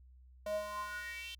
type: tone with high-pass filter sweep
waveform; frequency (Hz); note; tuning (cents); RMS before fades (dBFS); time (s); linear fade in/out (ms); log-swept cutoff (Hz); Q
square; 207.7; G#3; 0; -41; 0.46-1.35; 5; 520 to 3200; 6.1
effects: added 63 Hz sine -56 dBFS peak until 1.39 s